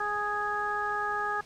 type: harmonic tone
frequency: 415.3 Hz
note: G#4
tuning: in tune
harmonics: 1 / 2 / 3 / 4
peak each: -38 / -33 / -32 / -33 dBFS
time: 0-1.41 s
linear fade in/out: 5 ms
effects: pink hiss -53 dBFS RMS until 1.45 s + low-pass 8000 Hz 12 dB/octave